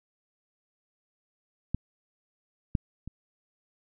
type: clicks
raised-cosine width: 5 ms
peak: -15 / -12 / -26 dBFS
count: 3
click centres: 1.746 / 2.752 / 3.076 s
effects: none